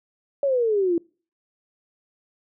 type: exponential sweep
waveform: sine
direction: down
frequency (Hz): 573 to 329.6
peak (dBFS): -18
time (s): 0.43-0.98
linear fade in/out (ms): 2
effects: noise-tail reverb RT60 0.4 s tail -26 dB re dry